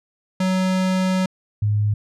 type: tone pair in turn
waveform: square / sine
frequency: 186.6 / 104.73 Hz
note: F#3 / G#2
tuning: +15 / +15 cents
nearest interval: minor seventh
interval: 1000 cents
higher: first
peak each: -18 / -16 dBFS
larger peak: second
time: 0.4-1.26 / 1.62-1.94 s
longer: first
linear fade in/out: 5 ms
effects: low-pass 8000 Hz 12 dB/octave